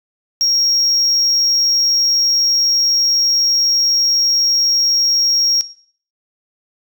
sine tone, 5588 Hz, F8, in tune, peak -9 dBFS, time 0.41-5.61 s, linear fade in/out 0 ms, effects noise-tail reverb RT60 0.5 s tail -17 dB re dry + tanh soft clip ceiling -10 dBFS

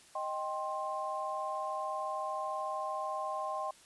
sine chord, C minor, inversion first, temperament equal with one note detuned, 622.3 / 784 / 1055.6 Hz, Eb5 / G5 / C6, 0 / 0 / +15 cents, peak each -39 / -39 / -37 dBFS, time 0.15-3.71 s, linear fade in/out 5 ms, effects white hiss -59 dBFS RMS until 3.85 s + resampled to 24000 Hz

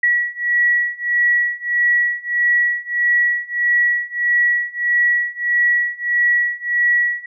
sine beating tone pair, 1929 / 1930.6 Hz, B6 / B6, -41 / -40 cents, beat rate 1.6 Hz, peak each -18 / -17 dBFS, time 0.03-7.26 s, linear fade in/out 5 ms, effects none

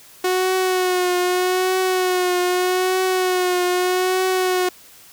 sawtooth tone with vibrato, 366.2 Hz, F#4, 18 cents flat, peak -13 dBFS, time 0.24-4.69 s, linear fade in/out 5 ms, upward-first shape triangle, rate 0.81 Hz, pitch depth 40 cents each way, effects white hiss -46 dBFS RMS until 5.12 s

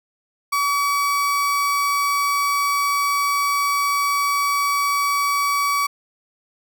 35% pulse tone, 1139 Hz, C#6, 47 cents sharp, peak -16 dBFS, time 0.52-5.87 s, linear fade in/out 10 ms, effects none

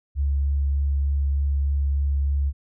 sine tone with vibrato, 70.1 Hz, C#2, 20 cents sharp, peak -19 dBFS, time 0.15-2.53 s, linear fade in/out 50 ms, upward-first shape triangle, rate 3.3 Hz, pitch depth 12 cents each way, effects none

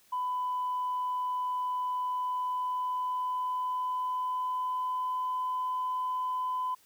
sine tone with pitch glide, 1000 to 1010.5 Hz, B5 to B5, +21 to +39 cents, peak -28 dBFS, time 0.12-6.75 s, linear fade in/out 10 ms, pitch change +18 cents, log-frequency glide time 2.02-5.28 s, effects tanh soft clip ceiling -25 dBFS + white hiss -63 dBFS RMS until 6.85 s

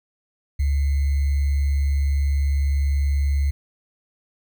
sine tone with sample-and-hold, 70.3 Hz, C#2, 25 cents sharp, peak -17 dBFS, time 0.59-3.51 s, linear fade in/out 10 ms, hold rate 2100 Hz, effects none

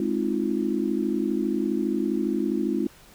sine chord, F minor seventh, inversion first, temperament just, 209.5 / 261.9 / 314.3 / 349.2 Hz, Ab3 / C4 / Eb4 / F4, +15 / +2 / +18 / 0 cents, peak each -28 dBFS, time 0-2.87 s, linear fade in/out 2 ms, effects pink hiss -52 dBFS RMS until 3.14 s

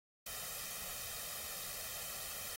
white noise with comb filter, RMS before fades -44 dBFS, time 0.26-2.56 s, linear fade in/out 5 ms, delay 1.6 ms, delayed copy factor +0.75, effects AAC 48 kbps

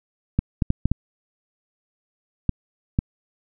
clicks, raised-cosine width 5 ms, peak -6 dBFS, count 7, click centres 0.39 / 0.622 / 0.704 / 0.856 / 0.916 / 2.493 / 2.989 s, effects none

